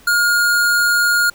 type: tone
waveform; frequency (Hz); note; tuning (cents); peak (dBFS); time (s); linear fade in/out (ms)
square; 1424; F6; +33; -13; 0.07-1.3; 5
effects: pink hiss -47 dBFS RMS until 1.34 s